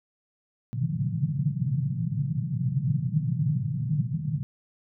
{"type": "band-pass noise", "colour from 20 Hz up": "white", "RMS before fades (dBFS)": -27, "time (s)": [0.73, 4.43], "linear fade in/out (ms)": 0, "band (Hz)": [120, 160], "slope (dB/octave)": 48, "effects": []}